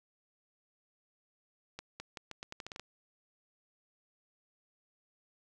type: accelerating click train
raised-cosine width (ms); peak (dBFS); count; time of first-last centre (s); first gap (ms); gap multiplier
0.2; -25; 11; 1.79-2.796; 210; 0.82
effects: none